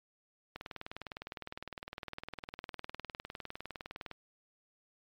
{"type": "click train", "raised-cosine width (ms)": 0.3, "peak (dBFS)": -25, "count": 71, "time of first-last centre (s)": [0.56, 4.113], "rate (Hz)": 19.7, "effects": ["MP3 96 kbps"]}